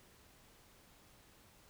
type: silence
effects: pink hiss -64 dBFS RMS until 1.69 s